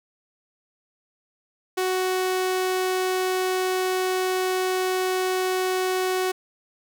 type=tone; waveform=sawtooth; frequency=371.4 Hz; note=F#4; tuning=7 cents sharp; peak=-18 dBFS; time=1.77-6.32 s; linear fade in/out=10 ms; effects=none